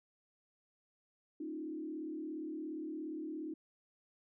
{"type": "tone with frequency modulation", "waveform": "sine", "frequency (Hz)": 311.1, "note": "D#4", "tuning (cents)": 0, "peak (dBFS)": -39, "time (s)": [1.4, 3.54], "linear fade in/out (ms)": 5, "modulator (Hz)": 37.2, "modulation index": 0.93, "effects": []}